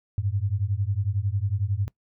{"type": "beating tone pair", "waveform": "sine", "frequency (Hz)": [94.7, 105.7], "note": ["F#2", "G#2"], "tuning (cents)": [41, 31], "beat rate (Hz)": 11, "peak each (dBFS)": -26, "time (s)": [0.18, 1.88], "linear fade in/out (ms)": 0, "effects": ["noise-tail reverb RT60 0.1 s tail -22 dB re dry"]}